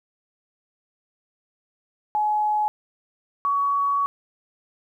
sine tone pair in turn, 846 / 1126.1 Hz, G#5 / C#6, +32 / +27 cents, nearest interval perfect fourth, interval 495 cents, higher second, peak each -19 dBFS, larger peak neither, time 2.15-2.68 / 3.45-4.06 s, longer second, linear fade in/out 0 ms, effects 10-bit

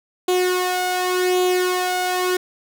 sawtooth tone with flanger, 364.3 Hz, F#4, 27 cents flat, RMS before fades -20 dBFS, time 0.28-2.37 s, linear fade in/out 5 ms, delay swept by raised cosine 0.28 to 1.38 ms, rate 0.88 Hz, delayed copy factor +0.6, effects none

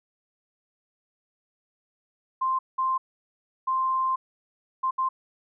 sine tone bursts at uneven times, 1047 Hz, C6, 1 cent sharp, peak -22 dBFS, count 5, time 2.41-2.59 / 2.78-2.98 / 3.67-4.16 / 4.83-4.91 / 4.98-5.09 s, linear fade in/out 10 ms, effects none

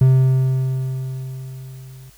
triangle tone with level ramp, 130.81 Hz, C3, in tune, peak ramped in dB -6 to -36 dBFS, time 0.01-2.1 s, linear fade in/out 5 ms, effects added 51 Hz sine -51 dBFS peak until 2.17 s + white hiss -51 dBFS RMS until 2.17 s

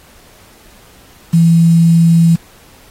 sine tone with quantisation, 166.9 Hz, E3, 22 cents sharp, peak -5 dBFS, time 1.33-2.36 s, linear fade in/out 10 ms, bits 5, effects pink hiss -44 dBFS RMS until 2.9 s + AAC 48 kbps

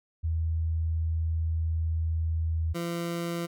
sine / 20% pulse tone pair in turn, 81.1 / 170.36 Hz, E2 / F3, -28 / -43 cents, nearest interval octave + minor second, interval 1285 cents, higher second, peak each -25 dBFS, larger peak neither, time 0.23-2.74 / 2.74-3.47 s, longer first, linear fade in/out 20 ms, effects none

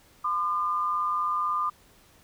sine tone pair together, 1023.1 / 1207 Hz, C6 / D6, -39 / +47 cents, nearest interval minor third, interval 286 cents, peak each -31 / -25 dBFS, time 0.24-1.7 s, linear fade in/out 10 ms, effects pink hiss -58 dBFS RMS until 2.23 s

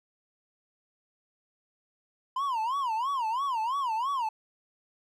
triangle tone with vibrato, 994 Hz, B5, 11 cents sharp, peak -25 dBFS, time 2.36-4.29 s, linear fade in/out 5 ms, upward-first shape sine, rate 3 Hz, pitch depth 230 cents each way, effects none

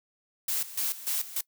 blue noise with tremolo, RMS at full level -29 dBFS, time 0.48-1.41 s, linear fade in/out 5 ms, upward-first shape square, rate 3.4 Hz, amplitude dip 80%, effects noise-tail reverb RT60 0.1 s tail -22 dB re dry

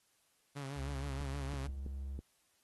sawtooth tone with vibrato, 138.59 Hz, C#3, in tune, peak -37 dBFS, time 0.55-1.68 s, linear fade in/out 20 ms, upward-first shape sine, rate 6.4 Hz, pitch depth 60 cents each way
triangle tone, 68.2 Hz, C#2, 28 cents flat, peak -37 dBFS, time 0.75-2.21 s, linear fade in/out 50 ms
click train, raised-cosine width 3 ms, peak -33 dBFS, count 4, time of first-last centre 1.21-2.19 s, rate 3.06 Hz
effects white hiss -74 dBFS RMS until 2.63 s + AAC 32 kbps

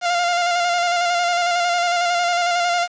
sawtooth tone with vibrato, 700 Hz, F5, 4 cents sharp, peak -13 dBFS, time 0.01-2.88 s, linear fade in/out 50 ms, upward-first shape square, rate 11 Hz, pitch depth 24 cents each way, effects resampled to 16000 Hz + 7-bit

